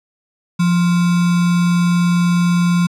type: tone with sample-and-hold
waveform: sine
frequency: 174.61 Hz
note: F3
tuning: in tune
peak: -11 dBFS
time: 0.59-2.87 s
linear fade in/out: 10 ms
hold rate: 1225 Hz
effects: low-pass 9000 Hz 12 dB/octave